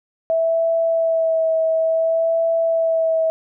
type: tone with vibrato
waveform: sine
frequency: 653 Hz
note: E5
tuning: 17 cents flat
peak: -15 dBFS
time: 0.3-3.3 s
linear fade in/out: 0 ms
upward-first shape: sine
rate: 0.57 Hz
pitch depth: 20 cents each way
effects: none